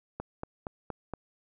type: click train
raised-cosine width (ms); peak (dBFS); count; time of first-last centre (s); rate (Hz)
1; -21; 5; 0.2-1.137; 4.27
effects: none